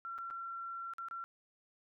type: tone with dropouts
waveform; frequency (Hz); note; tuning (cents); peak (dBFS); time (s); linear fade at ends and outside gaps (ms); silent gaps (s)
sine; 1361; F6; -45; -40; 0.05-1.24; 0; 0.18-0.186 / 0.302-0.309 / 0.936-0.983 / 1.085-1.111
effects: none

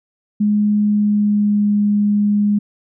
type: tone with pitch glide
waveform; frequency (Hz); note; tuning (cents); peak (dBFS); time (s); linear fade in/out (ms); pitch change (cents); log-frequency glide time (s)
sine; 208.6 to 206.4; G#3 to G#3; +8 to -10; -12; 0.4-2.59; 10; -18; 0.82-1.71
effects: none

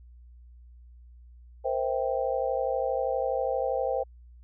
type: chord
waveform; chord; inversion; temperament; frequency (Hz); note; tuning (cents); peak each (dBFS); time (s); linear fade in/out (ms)
sine; C dominant seventh; third; just; 470.9 / 523.3 / 654.1 / 784.9; Bb4 / C5 / E5 / G5; +18 / 0 / -14 / +2; -33 / -28 / -33 / -32; 1.64-4.04; 20
effects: added 60 Hz sine -48 dBFS peak until 4.43 s

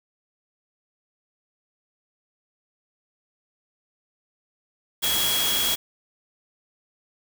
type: tone in noise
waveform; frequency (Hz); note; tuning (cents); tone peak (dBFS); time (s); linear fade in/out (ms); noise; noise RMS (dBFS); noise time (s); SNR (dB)
sine; 3322; G#7; 0; -24; 5.02-5.76; 20; white; -25; 5.02-5.76; -2
effects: none

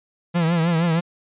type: tone with vibrato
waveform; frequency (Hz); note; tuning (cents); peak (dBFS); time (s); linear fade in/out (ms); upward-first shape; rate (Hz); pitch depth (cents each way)
45% pulse; 167.3; E3; +26; -17; 0.34-1.01; 20; triangle; 6.4; 97
effects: resampled to 8000 Hz

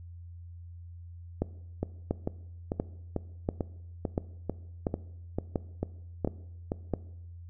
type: two click trains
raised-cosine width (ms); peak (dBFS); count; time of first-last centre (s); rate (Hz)
2; -16 / -14; 12 / 9; 1.83-6.719 / 1.42-6.937; 2.25 / 1.45
effects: noise-tail reverb RT60 0.9 s tail -19 dB re dry + added 86 Hz sine -43 dBFS peak until 7.49 s

